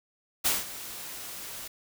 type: noise with ADSR envelope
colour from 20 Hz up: white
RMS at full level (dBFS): -24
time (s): 0.44-1.68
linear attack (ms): 20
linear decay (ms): 180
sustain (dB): -16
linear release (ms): 8
effects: none